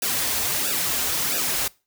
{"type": "noise with flanger", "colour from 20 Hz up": "white", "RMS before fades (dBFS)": -24, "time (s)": [0.02, 1.68], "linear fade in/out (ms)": 5, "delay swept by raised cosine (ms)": [0.93, 6.13], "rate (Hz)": 1.5, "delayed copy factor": -0.8, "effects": ["noise-tail reverb RT60 0.3 s tail -23 dB re dry"]}